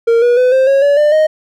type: tone with pitch steps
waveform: triangle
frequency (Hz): 462.7 / 482.6 / 503.4 / 525.1 / 547.7 / 571.3 / 595.9 / 621.6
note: A#4 / B4 / B4 / C5 / C#5 / D5 / D5 / D#5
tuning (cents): -13 / -40 / +33 / +6 / -21 / -48 / +25 / -2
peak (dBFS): -5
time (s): 0.07-1.27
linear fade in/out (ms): 10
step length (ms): 150
effects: none